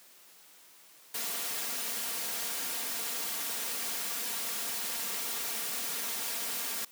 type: noise with comb filter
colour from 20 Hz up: white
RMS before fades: -35 dBFS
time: 1.14-6.85 s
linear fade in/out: 5 ms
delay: 4.3 ms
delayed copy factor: +0.55
effects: white hiss -57 dBFS RMS until 6.91 s + high-pass 200 Hz 12 dB/octave